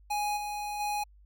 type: tone with level steps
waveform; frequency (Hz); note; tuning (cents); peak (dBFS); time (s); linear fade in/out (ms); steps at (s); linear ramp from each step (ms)
square; 830.6; G#5; 0; -29 / -34 / -30; 0.1-1.04; 10; 0.36 / 0.79; 20
effects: added 50 Hz sine -54 dBFS peak until 1.25 s